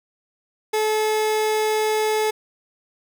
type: tone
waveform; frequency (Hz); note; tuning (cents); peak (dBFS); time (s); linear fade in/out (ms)
30% pulse; 431.4; A4; -34; -16; 0.73-2.31; 10
effects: none